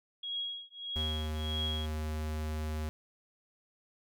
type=tone with tremolo; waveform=sine; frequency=3304 Hz; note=G#7; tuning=10 cents flat; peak=-32 dBFS; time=0.23-1.86 s; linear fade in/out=5 ms; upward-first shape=triangle; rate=1.6 Hz; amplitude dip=100%
type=tone; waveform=square; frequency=77.3 Hz; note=D#2; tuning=11 cents flat; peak=-34 dBFS; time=0.96-2.89 s; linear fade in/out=0 ms
effects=none